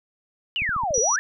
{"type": "exponential two-way sweep", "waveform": "sine", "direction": "down then up", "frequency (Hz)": [3038, 423.1, 1830], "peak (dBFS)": -22, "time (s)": [0.56, 1.19], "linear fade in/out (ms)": 0, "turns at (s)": 1}
{"type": "click train", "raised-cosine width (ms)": 5, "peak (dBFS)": -24, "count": 6, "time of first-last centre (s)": [0.62, 0.98], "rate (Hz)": 13.9}
{"type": "tone", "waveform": "sine", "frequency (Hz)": 5830, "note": "F#8", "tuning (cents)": -26, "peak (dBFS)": -20, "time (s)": [0.94, 1.16], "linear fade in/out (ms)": 2}
{"effects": []}